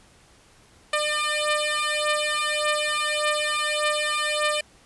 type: beating tone pair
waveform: 10% pulse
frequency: 600 / 601.7 Hz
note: D5 / D5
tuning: +37 / +42 cents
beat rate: 1.7 Hz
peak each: -17 dBFS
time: 0.93-4.61 s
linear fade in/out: 5 ms
effects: pink hiss -55 dBFS RMS until 4.85 s + resampled to 24000 Hz